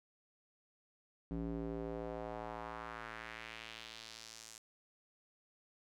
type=tone with band-pass filter sweep; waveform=square; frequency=56.3 Hz; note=A1; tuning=40 cents sharp; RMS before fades=-45 dBFS; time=1.31-4.58 s; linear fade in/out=0 ms; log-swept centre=240 to 7400 Hz; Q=1.7; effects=none